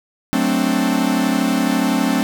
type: chord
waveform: 45% pulse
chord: D dominant seventh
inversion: first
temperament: equal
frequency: 185 / 220 / 261.6 / 293.7 Hz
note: F#3 / A3 / C4 / D4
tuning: 0 / 0 / 0 / 0 cents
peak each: -23 / -21 / -19 / -22 dBFS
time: 0.33-2.23 s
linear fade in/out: 0 ms
effects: none